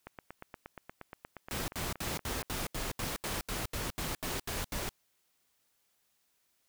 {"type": "click train", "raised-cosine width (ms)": 0.5, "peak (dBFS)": -28, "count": 31, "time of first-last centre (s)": [0.07, 3.608], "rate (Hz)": 8.48}
{"type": "noise bursts", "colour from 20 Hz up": "pink", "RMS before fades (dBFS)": -36, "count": 14, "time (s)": [1.51, 4.891], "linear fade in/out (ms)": 0, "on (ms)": 170, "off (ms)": 77}
{"effects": ["white hiss -75 dBFS RMS until 6.68 s"]}